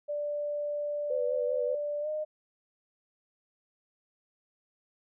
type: tone with pitch glide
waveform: sine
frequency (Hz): 587.3 to 612.6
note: D5 to D#5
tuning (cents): 0 to -27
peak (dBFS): -30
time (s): 0.08-2.25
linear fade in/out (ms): 20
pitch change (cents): +73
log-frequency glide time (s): 2.01-2.08
type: tone with vibrato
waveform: sine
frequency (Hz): 501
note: B4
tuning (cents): +25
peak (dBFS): -29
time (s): 1.1-1.75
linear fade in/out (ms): 5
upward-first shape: sine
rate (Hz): 5.1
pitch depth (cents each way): 46
effects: none